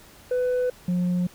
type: tone pair in turn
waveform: sine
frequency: 499.2 / 178.65 Hz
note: B4 / F3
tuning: +19 / +40 cents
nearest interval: octave + tritone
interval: 1779 cents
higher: first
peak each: -18 dBFS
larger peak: neither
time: 0.31-0.7 / 0.88-1.27 s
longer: neither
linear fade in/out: 5 ms
effects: tanh soft clip ceiling -20 dBFS + pink hiss -50 dBFS RMS until 1.34 s